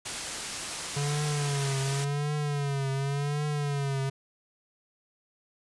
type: low-pass noise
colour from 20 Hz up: white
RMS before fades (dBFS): -37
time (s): 0.05-2.05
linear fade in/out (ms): 10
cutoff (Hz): 9700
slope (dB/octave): 24
type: tone with vibrato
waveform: square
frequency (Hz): 142.1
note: C#3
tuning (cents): +43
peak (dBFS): -28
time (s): 0.96-4.1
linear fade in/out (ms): 10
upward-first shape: triangle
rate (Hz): 0.9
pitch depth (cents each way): 92
effects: resampled to 24000 Hz